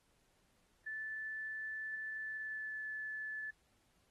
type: tone with pitch glide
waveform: sine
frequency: 1751 to 1734.9 Hz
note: A6 to A6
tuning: -9 to -25 cents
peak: -40 dBFS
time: 0.86-3.51 s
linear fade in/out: 10 ms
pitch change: -16 cents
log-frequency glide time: 2.17-2.84 s
effects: pink hiss -75 dBFS RMS until 4.1 s + AAC 32 kbps